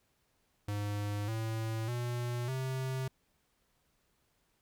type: tone with pitch steps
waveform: square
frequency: 103 / 111.68 / 121.08 / 131.28 Hz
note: G#2 / A2 / B2 / C3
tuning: -14 / +26 / -34 / +6 cents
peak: -34 dBFS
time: 0.68-3.08 s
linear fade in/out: 5 ms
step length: 600 ms
effects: pink hiss -75 dBFS RMS until 4.61 s